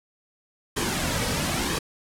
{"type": "noise with flanger", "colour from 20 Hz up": "pink", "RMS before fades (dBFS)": -26, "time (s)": [0.76, 1.79], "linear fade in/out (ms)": 10, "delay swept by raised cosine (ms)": [1.4, 2.9], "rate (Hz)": 1, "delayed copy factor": -0.55, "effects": ["low-pass 11000 Hz 12 dB/octave"]}